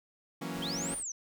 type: chord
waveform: sawtooth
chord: F# dominant seventh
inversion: third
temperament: equal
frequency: 164.81 / 185 / 233.1 / 277.2 Hz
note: E3 / F#3 / A#3 / C#4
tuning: 0 / 0 / 0 / 0 cents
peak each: -37 / -38 / -38 / -36 dBFS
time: 0.41-0.95 s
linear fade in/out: 10 ms
type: noise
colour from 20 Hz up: pink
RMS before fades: -50 dBFS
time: 0.51-1.04 s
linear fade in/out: 50 ms
type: linear two-way sweep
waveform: sine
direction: up then down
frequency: 2995 to 9397 to 5790 Hz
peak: -35 dBFS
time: 0.62-1.12 s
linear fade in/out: 5 ms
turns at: 0.97 s
effects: none